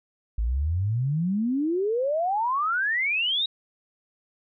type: exponential sweep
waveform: sine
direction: up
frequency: 52.1 to 3866 Hz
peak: -22 dBFS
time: 0.38-3.46 s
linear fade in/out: 5 ms
effects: none